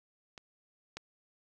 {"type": "clicks", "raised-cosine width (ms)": 0.2, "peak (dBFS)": [-29, -23], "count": 2, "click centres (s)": [0.378, 0.97], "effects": []}